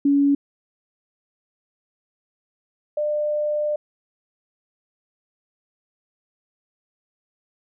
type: tone pair in turn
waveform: sine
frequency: 282.3 / 598.2 Hz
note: C#4 / D5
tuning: +32 / +32 cents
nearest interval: octave + minor second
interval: 1300 cents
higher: second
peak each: -14 / -20 dBFS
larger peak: first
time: 0.05-0.35 / 2.97-3.76 s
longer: second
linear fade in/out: 5 ms
effects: none